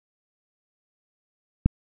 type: click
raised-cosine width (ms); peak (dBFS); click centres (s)
5; -5; 1.66
effects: none